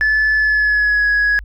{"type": "tone with pitch glide", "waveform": "sine", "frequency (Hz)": [1733, 1671.1], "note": ["A6", "G#6"], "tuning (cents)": [-27, 10], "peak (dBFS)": -10, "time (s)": [0.01, 1.39], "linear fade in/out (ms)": 0, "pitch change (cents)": -63, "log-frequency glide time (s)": [0.35, 1.08], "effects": ["tanh soft clip ceiling -10 dBFS", "added 50 Hz sine -30 dBFS peak until 1.44 s"]}